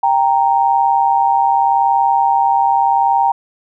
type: tone pair together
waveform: sine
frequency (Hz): 789 / 929.8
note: G5 / A#5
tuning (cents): +11 / -5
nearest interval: minor third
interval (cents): 284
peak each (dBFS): -13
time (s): 0.03-3.32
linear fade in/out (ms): 5
effects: none